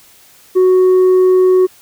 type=tone with tanh clipping; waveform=triangle; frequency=370 Hz; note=F#4; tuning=in tune; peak=-7 dBFS; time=0.55-1.67 s; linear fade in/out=20 ms; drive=7 dB; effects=white hiss -45 dBFS RMS until 1.81 s